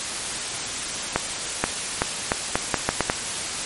accelerating click train, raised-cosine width 0.5 ms, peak -3 dBFS, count 9, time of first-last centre 1.16-3.099 s, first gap 480 ms, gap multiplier 0.79, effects white hiss -28 dBFS RMS until 3.65 s + MP3 48 kbps

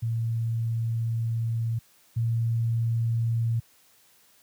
sine tone pair in turn, 114.6 / 115.26 Hz, A#2 / A#2, -29 / -19 cents, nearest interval unison, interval 10 cents, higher second, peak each -24 / -22 dBFS, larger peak second, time 0.02-1.79 / 2.16-3.6 s, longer first, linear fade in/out 10 ms, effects white hiss -60 dBFS RMS until 4.42 s + high-pass 60 Hz 12 dB/octave

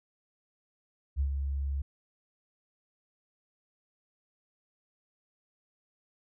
sine tone with ADSR envelope, 69.3 Hz, C#2, in tune, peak -24 dBFS, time 1.16-1.82 s, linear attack 41 ms, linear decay 88 ms, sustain -5 dB, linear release 7 ms, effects none

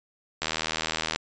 click train, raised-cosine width 0.2 ms, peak -9 dBFS, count 60, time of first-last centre 0.42-1.16 s, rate 79.7 Hz, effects resampled to 16000 Hz

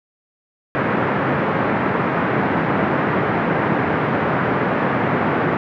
pink band-pass noise, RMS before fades -19 dBFS, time 0.75-5.57 s, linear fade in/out 0 ms, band 130 to 1900 Hz, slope 24 dB/octave, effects none

